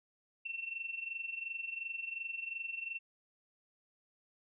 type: tone with amplitude modulation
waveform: sine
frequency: 2700 Hz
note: E7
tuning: 41 cents sharp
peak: -35 dBFS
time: 0.45-2.99 s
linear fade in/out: 10 ms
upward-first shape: sine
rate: 22.8 Hz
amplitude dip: 75%
effects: none